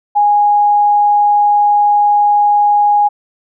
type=tone; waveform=sine; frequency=826 Hz; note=G#5; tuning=10 cents flat; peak=-7 dBFS; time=0.15-3.09 s; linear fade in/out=20 ms; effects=none